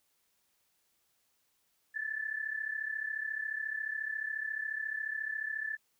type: tone pair together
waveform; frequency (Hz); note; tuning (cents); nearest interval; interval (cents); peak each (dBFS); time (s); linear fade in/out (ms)
sine; 1725.8 / 1760; A6 / A6; -34 / 0; unison; 34; -38 / -36; 1.94-5.77; 20
effects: white hiss -75 dBFS RMS until 5.99 s